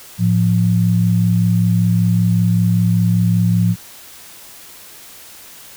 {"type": "tone pair together", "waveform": "sine", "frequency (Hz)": [110.4, 175.6], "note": ["A2", "F3"], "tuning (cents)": [6, 10], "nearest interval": "minor sixth", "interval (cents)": 804, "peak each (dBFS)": -14, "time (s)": [0.18, 3.76], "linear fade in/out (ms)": 50, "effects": ["white hiss -39 dBFS RMS until 5.76 s"]}